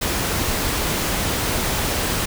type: noise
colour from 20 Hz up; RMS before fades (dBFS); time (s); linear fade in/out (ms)
pink; -22; 0.01-2.26; 10
effects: none